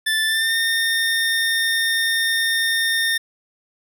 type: tone with pitch glide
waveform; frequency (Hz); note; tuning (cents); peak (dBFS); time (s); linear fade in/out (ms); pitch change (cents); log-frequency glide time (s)
25% pulse; 1760 to 1823.1; A6 to A#6; 0 to -39; -14; 0.06-3.18; 10; +61; 0.26-0.55
effects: none